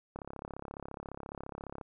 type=click train; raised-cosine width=1 ms; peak=-27 dBFS; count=58; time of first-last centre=0.16-1.812 s; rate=34.5 Hz; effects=none

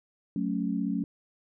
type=chord; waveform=sine; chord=F# minor; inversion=none; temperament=equal; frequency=185 / 220 / 277.2 Hz; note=F#3 / A3 / C#4; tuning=0 / 0 / 0 cents; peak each=-31 dBFS; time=0.36-1.04 s; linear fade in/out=2 ms; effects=none

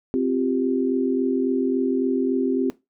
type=chord; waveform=sine; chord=C suspended fourth; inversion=none; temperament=just; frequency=261.6 / 348.8 / 392.4 Hz; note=C4 / F4 / G4; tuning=0 / -2 / +2 cents; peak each=-21 / -26 / -25 dBFS; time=0.14-2.7 s; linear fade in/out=0 ms; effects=noise-tail reverb RT60 0.2 s tail -17 dB re dry

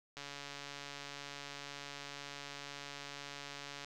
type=click train; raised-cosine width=0.2 ms; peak=-28 dBFS; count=523; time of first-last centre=0.17-3.846 s; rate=142 Hz; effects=none

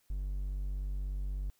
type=tone; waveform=triangle; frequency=48.25 Hz; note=G1; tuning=27 cents flat; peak=-31 dBFS; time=0.1-1.5 s; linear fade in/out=0 ms; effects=white hiss -72 dBFS RMS until 1.59 s

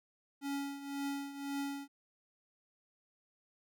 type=tone with tremolo; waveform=square; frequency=280 Hz; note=C#4; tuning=18 cents sharp; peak=-35 dBFS; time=0.41-1.88 s; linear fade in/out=50 ms; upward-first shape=triangle; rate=1.9 Hz; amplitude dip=75%; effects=none

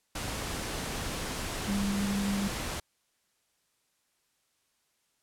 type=tone in noise; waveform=sine; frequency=199.7 Hz; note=G3; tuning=32 cents sharp; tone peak=-28 dBFS; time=1.68-2.48 s; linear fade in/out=5 ms; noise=pink; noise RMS=-35 dBFS; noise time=0.15-2.8 s; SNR=+4 dB; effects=white hiss -74 dBFS RMS until 5.22 s + low-pass 11000 Hz 12 dB/octave

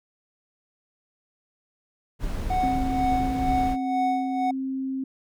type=noise; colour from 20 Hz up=brown; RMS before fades=-29 dBFS; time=2.19-3.77 s; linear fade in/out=50 ms
type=tone with tremolo; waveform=triangle; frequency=740 Hz; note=F#5; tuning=in tune; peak=-19 dBFS; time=2.5-4.51 s; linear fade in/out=5 ms; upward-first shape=sine; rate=2.1 Hz; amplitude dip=65%
type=tone with pitch glide; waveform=sine; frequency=263.7 to 265.4 Hz; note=C4 to C4; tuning=+14 to +25 cents; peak=-26 dBFS; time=2.63-5.04 s; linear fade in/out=5 ms; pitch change=+11 cents; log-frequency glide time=3.18-4.21 s
effects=none

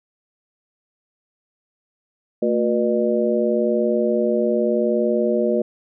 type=harmonic tone with a mistuned harmonic; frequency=120.8 Hz; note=B2; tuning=38 cents flat; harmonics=2 / 3 / 4 / 5; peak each=-22 / -22 / -22 / -22 dBFS; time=2.42-5.62 s; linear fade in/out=5 ms; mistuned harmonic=2; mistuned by=-130 cents; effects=none

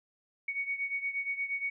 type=beating tone pair; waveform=sine; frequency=2230 / 2238.5 Hz; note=C#7 / C#7; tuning=+10 / +16 cents; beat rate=8.5 Hz; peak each=-33 / -37 dBFS; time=0.48-1.7 s; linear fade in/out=5 ms; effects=none

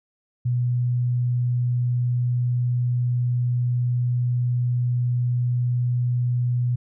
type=tone; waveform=sine; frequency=122.7 Hz; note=B2; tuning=11 cents flat; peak=-19 dBFS; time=0.45-6.76 s; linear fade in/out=10 ms; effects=none

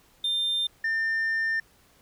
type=tone pair in turn; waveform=sine; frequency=3600 / 1800 Hz; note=A7 / A6; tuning=+39 / +39 cents; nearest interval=octave; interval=1200 cents; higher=first; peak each=-21 dBFS; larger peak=neither; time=0.24-0.67 / 0.84-1.6 s; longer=second; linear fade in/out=5 ms; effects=tanh soft clip ceiling -23 dBFS + pink hiss -60 dBFS RMS until 2.01 s

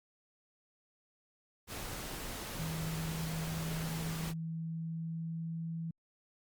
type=noise; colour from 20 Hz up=pink; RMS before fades=-42 dBFS; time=1.67-4.34 s; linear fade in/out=50 ms
type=tone with pitch glide; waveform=sine; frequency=160.6 to 164.64 Hz; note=E3 to E3; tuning=-45 to -2 cents; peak=-36 dBFS; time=2.59-5.91 s; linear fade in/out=5 ms; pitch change=+43 cents; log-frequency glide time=2.8-5.69 s
effects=Opus 48 kbps

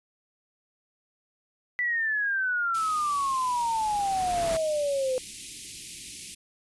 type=exponential sweep; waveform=sine; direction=down; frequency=1983 to 505 Hz; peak=-24 dBFS; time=1.79-5.18 s; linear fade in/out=0 ms
type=band-stop noise; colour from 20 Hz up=white; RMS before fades=-39 dBFS; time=2.74-6.35 s; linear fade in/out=10 ms; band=370 to 2200 Hz; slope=48 dB/octave
type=noise with exponential growth; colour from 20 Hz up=pink; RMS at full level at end=-32 dBFS; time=2.82-4.57 s; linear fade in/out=2 ms; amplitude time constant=380 ms
effects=resampled to 24000 Hz

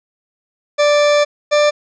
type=tone pair in turn; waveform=40% pulse; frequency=587.3 / 592.1 Hz; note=D5 / D5; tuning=0 / +14 cents; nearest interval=unison; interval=14 cents; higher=second; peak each=-9 dBFS; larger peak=neither; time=0.78-1.25 / 1.51-1.71 s; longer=first; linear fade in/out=20 ms; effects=resampled to 16000 Hz + 8-bit

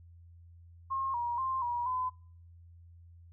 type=tone with pitch steps; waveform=sine; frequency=1073 / 953 / 1052 / 960 / 1015 Hz; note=C6 / A#5 / C6 / B5 / B5; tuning=+43 / +38 / +9 / -49 / +47 cents; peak=-30 dBFS; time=0.9-2.1 s; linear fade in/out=20 ms; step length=240 ms; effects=noise-tail reverb RT60 0.5 s tail -24 dB re dry + added 85 Hz sine -52 dBFS peak until 3.32 s

